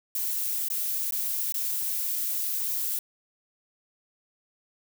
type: noise with dropouts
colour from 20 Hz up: violet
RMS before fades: -29 dBFS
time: 0.15-2.99 s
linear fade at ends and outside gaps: 2 ms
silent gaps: 0.685-0.701 / 1.109-1.122 / 1.523-1.542 s
effects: none